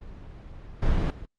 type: noise with level steps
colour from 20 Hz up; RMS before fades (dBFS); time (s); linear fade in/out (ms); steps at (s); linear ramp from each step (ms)
brown; -42 / -23 / -39; 0.01-1.26; 10; 0.82 / 1.1; 5
effects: low-pass 4000 Hz 12 dB/octave + Opus 24 kbps